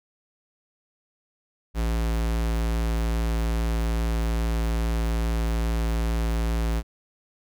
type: tone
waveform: square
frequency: 56.4 Hz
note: A1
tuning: 44 cents sharp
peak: -23 dBFS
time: 1.74-6.83 s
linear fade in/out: 50 ms
effects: none